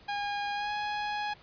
sawtooth tone with pitch glide, 816 to 833.6 Hz, G#5 to G#5, -31 to +6 cents, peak -27 dBFS, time 0.08-1.34 s, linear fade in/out 10 ms, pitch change +37 cents, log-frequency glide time 0.54-0.71 s, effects pink hiss -56 dBFS RMS until 1.42 s + resampled to 11025 Hz

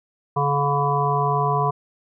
harmonic tone, 142.7 Hz, D3, 49 cents flat, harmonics 1 / 3 / 5 / 7 / 8, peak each -23 / -26 / -25 / -22 / -27 dBFS, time 0.36-1.71 s, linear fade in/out 10 ms, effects none

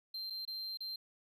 triangle tone with dropouts, 4149 Hz, C8, 15 cents flat, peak -38 dBFS, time 0.14-0.96 s, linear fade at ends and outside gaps 5 ms, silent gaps 0.3-0.304 / 0.452-0.476 / 0.773-0.805 s, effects none

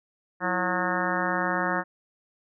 harmonic tone with a mistuned harmonic, 181.6 Hz, F#3, 32 cents flat, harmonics 1 / 2 / 3 / 4 / 5 / 6 / 7 / 8 / 9 / 10, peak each -33 / -33 / -33 / -33 / -33 / -33 / -33 / -33 / -33 / -33 dBFS, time 0.4-1.84 s, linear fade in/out 50 ms, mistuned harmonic 2, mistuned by -130 cents, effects none

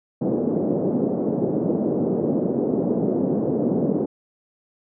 pink band-pass noise, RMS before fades -22 dBFS, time 0.21-4.06 s, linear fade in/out 10 ms, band 180 to 510 Hz, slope 24 dB/octave, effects none

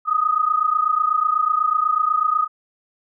sine tone pair together, 1233 / 1261.1 Hz, D#6 / D#6, -16 / +23 cents, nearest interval unison, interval 39 cents, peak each -19 dBFS, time 0.05-2.48 s, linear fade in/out 50 ms, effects none

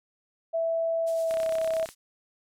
sine tone with pitch glide, 659.3 to 648.3 Hz, E5 to E5, 0 to -29 cents, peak -24 dBFS, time 0.53-1.86 s, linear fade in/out 20 ms, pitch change -29 cents, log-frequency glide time 1.08-1.51 s
violet noise with tremolo, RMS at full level -36 dBFS, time 1.06-1.95 s, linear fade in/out 20 ms, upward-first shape triangle, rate 8.9 Hz, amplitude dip 55%
click train, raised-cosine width 0.3 ms, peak -22 dBFS, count 20, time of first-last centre 1.31-1.889 s, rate 32.8 Hz
effects low-pass 8000 Hz 12 dB/octave

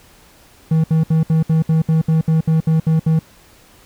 triangle tone bursts, 160 Hz, D#3, 49 cents sharp, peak -9 dBFS, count 13, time 0.71-3.192 s, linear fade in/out 5 ms, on 130 ms, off 66 ms, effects pink hiss -48 dBFS RMS until 3.85 s

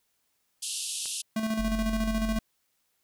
white band-pass noise, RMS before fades -34 dBFS, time 0.62-1.22 s, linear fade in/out 10 ms, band 2700 to 11000 Hz, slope 96 dB/octave
clicks, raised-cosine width 0.3 ms, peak -29 dBFS, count 2, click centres 1.057 / 1.797 s
square tone with tremolo, 220 Hz, A3, in tune, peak -26 dBFS, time 1.36-2.39 s, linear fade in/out 5 ms, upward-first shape square, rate 14 Hz, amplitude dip 45%
sine tone, 46.25 Hz, F#1, in tune, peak -30 dBFS, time 1.59-2.39 s, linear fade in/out 0 ms
effects white hiss -74 dBFS RMS until 3.03 s

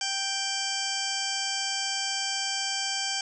harmonic tone, 784 Hz, G5, in tune, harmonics 1 / 2 / 3 / 4 / 6 / 7 / 8 / 9 / 10, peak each -37 / -37 / -38 / -34 / -34 / -35 / -37 / -40 / -39 dBFS, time 0.01-3.21 s, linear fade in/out 2 ms, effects none

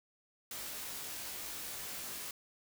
white noise with comb filter, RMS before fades -43 dBFS, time 0.51-2.31 s, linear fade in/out 2 ms, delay 19 ms, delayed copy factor +0.8, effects none

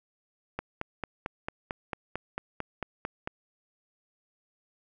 click train, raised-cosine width 0.5 ms, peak -17 dBFS, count 13, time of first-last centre 0.59-3.275 s, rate 4.47 Hz, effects none

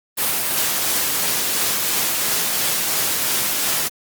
white noise with tremolo, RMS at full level -19 dBFS, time 0.17-3.89 s, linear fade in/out 20 ms, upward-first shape triangle, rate 2.9 Hz, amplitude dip 25%, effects high-pass 100 Hz 12 dB/octave + Opus 32 kbps

